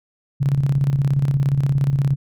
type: tone with tremolo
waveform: sine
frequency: 138.59 Hz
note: C#3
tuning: in tune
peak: -13 dBFS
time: 0.4-2.16 s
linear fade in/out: 20 ms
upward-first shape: square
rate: 17 Hz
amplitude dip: 55%
effects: none